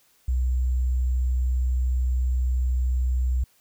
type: tone with sample-and-hold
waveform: sine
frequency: 62.9 Hz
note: B1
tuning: 32 cents sharp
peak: -20 dBFS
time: 0.28-3.44 s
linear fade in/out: 5 ms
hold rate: 7350 Hz
effects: white hiss -62 dBFS RMS until 3.6 s